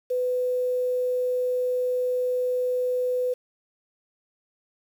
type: tone with quantisation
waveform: sine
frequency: 500 Hz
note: B4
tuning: 21 cents sharp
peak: -22 dBFS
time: 0.1-3.34 s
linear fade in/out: 10 ms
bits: 8
effects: none